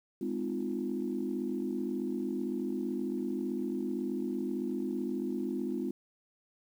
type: chord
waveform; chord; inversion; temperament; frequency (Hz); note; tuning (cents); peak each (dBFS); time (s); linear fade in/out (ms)
sine; F minor seventh; first; equal with one note detuned; 207.7 / 255.8 / 311.1 / 349.2; Ab3 / C4 / Eb4 / F4; 0 / -39 / 0 / 0; -37 / -35 / -39 / -36; 0.21-5.91; 5
effects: tanh soft clip ceiling -22 dBFS + 10-bit